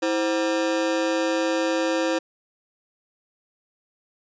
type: ring-modulated tone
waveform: 40% pulse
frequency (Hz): 425.1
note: G#4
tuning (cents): +40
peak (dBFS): -17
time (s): 0.02-2.19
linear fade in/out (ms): 10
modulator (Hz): 98.2
effects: resampled to 16000 Hz